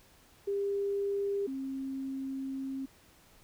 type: tone pair in turn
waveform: sine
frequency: 400 / 268.1 Hz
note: G4 / C4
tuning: +35 / +42 cents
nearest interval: perfect fifth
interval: 693 cents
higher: first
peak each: -29 / -34 dBFS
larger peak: first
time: 0.47-1.47 / 1.47-2.86 s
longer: second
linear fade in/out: 10 ms
effects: pink hiss -61 dBFS RMS until 3.43 s